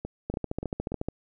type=two click trains; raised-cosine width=2 ms; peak=-16 / -20 dBFS; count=12 / 4; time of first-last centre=0.3-1.086 / 0.05-0.92 s; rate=14 / 3.45 Hz; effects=none